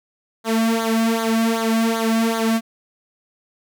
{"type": "tone with flanger", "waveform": "sawtooth", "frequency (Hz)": 225.9, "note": "A3", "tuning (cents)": 46, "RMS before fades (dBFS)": -19, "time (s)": [0.44, 2.61], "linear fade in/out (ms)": 50, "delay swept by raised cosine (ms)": [0.37, 2.37], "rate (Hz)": 2.6, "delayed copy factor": -0.8, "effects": []}